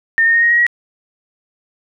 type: tone with pitch steps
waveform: sine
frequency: 1819 / 1836.9 / 1855.1 / 1873.4 / 1891.9 / 1910.5 Hz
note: A#6 / A#6 / A#6 / A#6 / A#6 / A#6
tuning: -43 / -26 / -9 / +8 / +25 / +42 cents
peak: -9 dBFS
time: 0.18-0.666 s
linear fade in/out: 0 ms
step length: 81 ms
effects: none